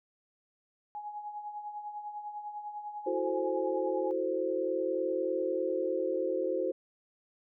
sine tone with tremolo, 835 Hz, G#5, 9 cents sharp, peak -35 dBFS, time 0.95-4.11 s, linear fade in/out 0 ms, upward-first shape triangle, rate 10 Hz, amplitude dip 65%
sine chord, F# half-diminished seventh, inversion third, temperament equal, 329.6 / 370 / 440 / 523.3 Hz, E4 / F#4 / A4 / C5, 0 / 0 / 0 / 0 cents, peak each -36 / -33 / -38 / -32 dBFS, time 3.06-6.72 s, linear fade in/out 10 ms
effects none

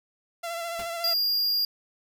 sawtooth tone with vibrato, 677 Hz, E5, 46 cents sharp, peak -27 dBFS, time 0.43-1.14 s, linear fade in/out 10 ms, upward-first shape sine, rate 14 Hz, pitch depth 30 cents each way
pink noise with exponential decay, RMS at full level -35 dBFS, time 0.79-0.93 s, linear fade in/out 5 ms, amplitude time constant 29 ms
square tone, 4818 Hz, D8, 43 cents sharp, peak -23 dBFS, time 1.04-1.65 s, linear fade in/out 2 ms
effects none

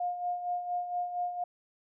sine tone with tremolo, 711 Hz, F5, 31 cents sharp, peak -28 dBFS, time 0-1.44 s, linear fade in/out 5 ms, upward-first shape sine, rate 4.3 Hz, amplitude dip 60%, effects none

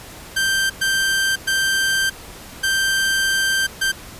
sawtooth tone bursts at uneven times, 1568 Hz, G6, in tune, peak -13 dBFS, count 5, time 0.36-0.7 / 0.81-1.36 / 1.47-2.1 / 2.63-3.67 / 3.81-3.92 s, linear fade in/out 10 ms, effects pink hiss -38 dBFS RMS until 4.19 s + resampled to 32000 Hz

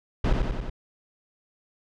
brown noise with echo, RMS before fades -20 dBFS, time 0.24-0.33 s, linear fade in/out 5 ms, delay 92 ms, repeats 4, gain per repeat -3 dB, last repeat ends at 0.698 s, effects low-pass 4000 Hz 12 dB/octave

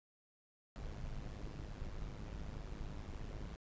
brown noise with amplitude modulation, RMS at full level -42 dBFS, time 0.76-3.56 s, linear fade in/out 0 ms, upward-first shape sine, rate 104 Hz, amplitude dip 70%, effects resampled to 16000 Hz

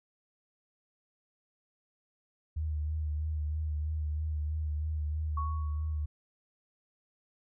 sine tone with vibrato, 76.6 Hz, D#2, 27 cents flat, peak -30 dBFS, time 2.56-6.06 s, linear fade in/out 10 ms, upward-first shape sine, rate 3.1 Hz, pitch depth 36 cents each way
sine tone with exponential decay, 1111 Hz, C#6, 4 cents sharp, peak -32 dBFS, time 5.37-6.06 s, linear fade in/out 5 ms, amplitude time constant 150 ms
effects none

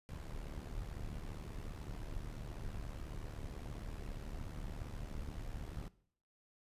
brown noise with amplitude modulation, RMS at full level -41 dBFS, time 0.09-5.88 s, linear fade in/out 0 ms, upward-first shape sine, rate 74.3 Hz, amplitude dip 75%, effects noise-tail reverb RT60 0.6 s tail -19 dB re dry + resampled to 32000 Hz

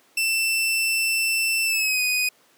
sawtooth tone with pitch glide, 2670 to 2491 Hz, E7 to D#7, +22 to +1 cents, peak -17 dBFS, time 0.17-2.29 s, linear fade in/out 5 ms, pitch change -121 cents, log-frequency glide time 1.65-2.01 s, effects pink hiss -58 dBFS RMS until 2.57 s + high-pass 300 Hz 12 dB/octave

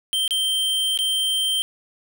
square tone with dropouts, 3136 Hz, G7, in tune, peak -20 dBFS, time 0.13-1.62 s, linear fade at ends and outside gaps 0 ms, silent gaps 0.278-0.308 / 0.975-0.989 s, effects 10-bit

